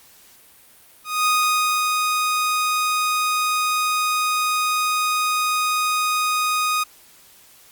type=tone with ADSR envelope; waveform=sawtooth; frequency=1243 Hz; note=D#6; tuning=2 cents flat; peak=-12 dBFS; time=1.04-6.84 s; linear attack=220 ms; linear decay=560 ms; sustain=-3 dB; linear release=13 ms; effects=white hiss -50 dBFS RMS until 7.71 s + Opus 48 kbps